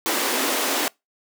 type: high-pass noise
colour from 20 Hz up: pink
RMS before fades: -23 dBFS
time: 0.06-0.88 s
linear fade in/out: 0 ms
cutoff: 250 Hz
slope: 48 dB/octave
effects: noise-tail reverb RT60 0.2 s tail -25 dB re dry